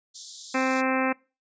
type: high-pass noise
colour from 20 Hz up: white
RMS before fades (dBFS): -37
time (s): 0.14-0.82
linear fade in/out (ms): 20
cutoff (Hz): 3400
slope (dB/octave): 96
type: harmonic tone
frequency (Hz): 261.6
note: C4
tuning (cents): 0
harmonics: 1 / 2 / 3 / 4 / 5 / 6 / 7 / 8 / 9 / 10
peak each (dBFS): -26 / -29 / -31 / -32 / -33 / -34 / -34 / -35 / -36 / -36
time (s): 0.54-1.13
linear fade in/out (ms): 10
effects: noise-tail reverb RT60 0.3 s tail -23 dB re dry + resampled to 16000 Hz